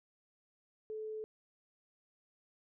sine tone, 433.8 Hz, A4, 25 cents flat, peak -39 dBFS, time 0.9-1.24 s, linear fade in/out 0 ms, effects none

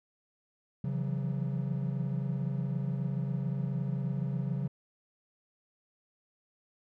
triangle tone cluster, 136 / 163.5 / 170.3 / 187.4 Hz, C#3 / E3 / F3 / F#3, -33 / -14 / -43 / +22 cents, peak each -30 / -37 / -38 / -35 dBFS, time 0.84-4.68 s, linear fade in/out 5 ms, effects none

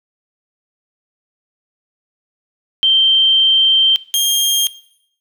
sine / sawtooth tone pair in turn, 3136 / 3217 Hz, G7 / G7, 0 / +44 cents, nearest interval unison, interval 44 cents, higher second, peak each -9 dBFS, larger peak neither, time 2.83-3.96 / 4.14-4.67 s, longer first, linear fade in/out 0 ms, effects noise-tail reverb RT60 0.7 s tail -18 dB re dry

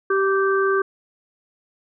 harmonic tone, 389.4 Hz, G4, 12 cents flat, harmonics 1 / 3 / 4, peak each -18 / -23 / -24 dBFS, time 0.1-0.82 s, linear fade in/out 5 ms, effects none

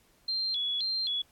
sine tone with vibrato, 3754 Hz, A#7, 11 cents sharp, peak -28 dBFS, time 0.28-1.22 s, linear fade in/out 5 ms, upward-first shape square, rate 1.9 Hz, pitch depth 180 cents each way, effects pink hiss -65 dBFS RMS until 1.31 s + AAC 64 kbps

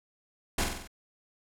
pink noise with echo, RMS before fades -27 dBFS, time 0.58-0.64 s, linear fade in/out 5 ms, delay 47 ms, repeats 5, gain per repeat -4 dB, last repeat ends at 0.875 s, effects low-pass 12000 Hz 12 dB/octave

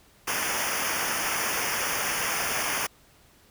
pink noise with comb filter, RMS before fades -28 dBFS, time 0.27-2.87 s, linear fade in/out 10 ms, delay 0.25 ms, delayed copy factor -0.95, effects pink hiss -58 dBFS RMS until 3.5 s

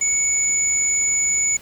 sine tone pair together, 2219 / 6920 Hz, C#7 / A8, +1 / -30 cents, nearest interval octave + minor sixth, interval 1969 cents, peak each -26 / -17 dBFS, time 0.01-1.57 s, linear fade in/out 5 ms, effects pink hiss -44 dBFS RMS until 1.61 s

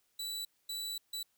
sawtooth tone bursts at uneven times, 3951 Hz, B7, in tune, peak -34 dBFS, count 3, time 0.19-0.45 / 0.69-0.98 / 1.13-1.23 s, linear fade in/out 5 ms, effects white hiss -75 dBFS RMS until 1.37 s

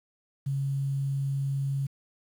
sine tone with quantisation, 137.7 Hz, C#3, 11 cents flat, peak -26 dBFS, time 0.46-1.87 s, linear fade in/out 10 ms, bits 9, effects none

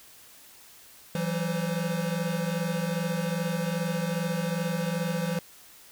square tone cluster, 166.6 / 189.1 / 514 Hz, E3 / F#3 / C5, +19 / +38 / -31 cents, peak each -30 / -33 / -35 dBFS, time 1.15-5.39 s, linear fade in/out 2 ms, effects white hiss -52 dBFS RMS until 5.91 s

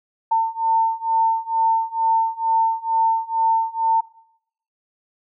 sine beating tone pair, 900 / 902.2 Hz, A5 / A5, +39 / +43 cents, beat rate 2.2 Hz, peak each -20 / -19 dBFS, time 0.31-4.01 s, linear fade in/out 10 ms, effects noise-tail reverb RT60 0.7 s tail -20 dB re dry

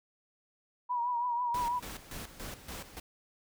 sine tone with vibrato, 966 Hz, B5, 39 cents flat, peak -29 dBFS, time 0.89-1.8 s, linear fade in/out 20 ms, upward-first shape triangle, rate 6.1 Hz, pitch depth 62 cents each way
pink noise with tremolo, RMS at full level -42 dBFS, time 1.54-3 s, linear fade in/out 5 ms, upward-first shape square, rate 3.5 Hz, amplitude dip 70%
effects none

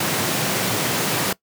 pink high-pass noise, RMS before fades -22 dBFS, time 0-1.33 s, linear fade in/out 5 ms, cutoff 110 Hz, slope 48 dB/octave, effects noise-tail reverb RT60 0.1 s tail -21 dB re dry

